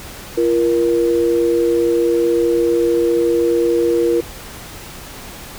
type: tone pair together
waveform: sine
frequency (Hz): 342.8 / 472.3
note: F4 / A#4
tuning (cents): -32 / +23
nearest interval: tritone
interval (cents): 555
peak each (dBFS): -15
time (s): 0.37-4.21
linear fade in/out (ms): 10
effects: pink hiss -34 dBFS RMS until 5.58 s